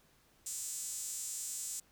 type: tone with high-pass filter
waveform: sawtooth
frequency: 250.8 Hz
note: B3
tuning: 27 cents sharp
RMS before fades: -41 dBFS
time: 0.46-1.8 s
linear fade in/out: 5 ms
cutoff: 7500 Hz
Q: 3.9
effects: pink hiss -68 dBFS RMS until 1.91 s